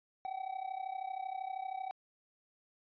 triangle tone with amplitude modulation, 761 Hz, F#5, 48 cents sharp, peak -32 dBFS, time 0.25-1.91 s, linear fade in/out 0 ms, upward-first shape sine, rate 32.8 Hz, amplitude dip 85%, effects resampled to 11025 Hz

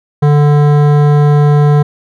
sine tone with hard clipping, 146.83 Hz, D3, in tune, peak -7 dBFS, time 0.22-1.83 s, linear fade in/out 10 ms, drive 15 dB, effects none

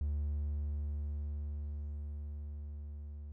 triangle tone with level ramp, 73.42 Hz, D2, in tune, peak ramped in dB -29 to -41 dBFS, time 0.01-3.32 s, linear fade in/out 0 ms, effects tanh soft clip ceiling -25 dBFS

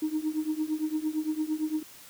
sine tone with tremolo, 310 Hz, D#4, 6 cents flat, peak -22 dBFS, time 0.02-1.83 s, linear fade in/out 5 ms, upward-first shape triangle, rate 8.8 Hz, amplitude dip 95%, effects tanh soft clip ceiling -21 dBFS + white hiss -50 dBFS RMS until 2.09 s

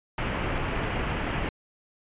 pink low-pass noise, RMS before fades -29 dBFS, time 0.18-1.49 s, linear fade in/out 2 ms, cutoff 3000 Hz, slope 48 dB/octave, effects resampled to 8000 Hz

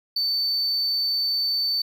triangle tone, 4535 Hz, C#8, 39 cents sharp, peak -20 dBFS, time 0.16-1.82 s, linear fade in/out 5 ms, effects none

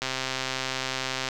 click train, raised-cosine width 0.2 ms, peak -11 dBFS, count 167, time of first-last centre 0.02-1.287 s, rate 131 Hz, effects none

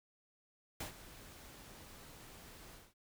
pink noise with ADSR envelope, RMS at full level -41 dBFS, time 0.8-2.94 s, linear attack 5 ms, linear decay 110 ms, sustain -14 dB, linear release 200 ms, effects none

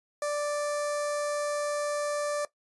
sawtooth tone with notch filter, 587.3 Hz, D5, in tune, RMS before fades -30 dBFS, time 0.22-2.45 s, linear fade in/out 2 ms, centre 3000 Hz, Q 0.76, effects noise-tail reverb RT60 0.1 s tail -17 dB re dry + resampled to 24000 Hz

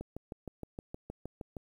click train, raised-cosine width 2 ms, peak -27 dBFS, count 11, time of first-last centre 0.01-1.568 s, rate 6.42 Hz, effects 10-bit

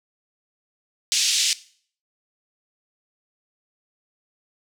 white band-pass noise, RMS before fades -21 dBFS, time 1.12-1.53 s, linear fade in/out 0 ms, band 2700 to 7100 Hz, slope 24 dB/octave, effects noise-tail reverb RT60 0.5 s tail -18 dB re dry

